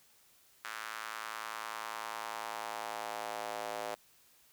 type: tone with high-pass filter sweep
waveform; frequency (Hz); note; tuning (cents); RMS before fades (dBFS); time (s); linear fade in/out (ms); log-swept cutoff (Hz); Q
square; 55; A1; 0; -41; 0.64-3.95; 5; 1400 to 610; 2.2
effects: white hiss -65 dBFS RMS until 4.52 s